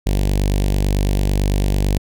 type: tone with notch filter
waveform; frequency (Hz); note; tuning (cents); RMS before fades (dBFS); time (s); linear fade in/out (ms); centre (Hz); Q
sawtooth; 49; G1; 0; -17; 0.06-1.98; 10; 1300; 0.71
effects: none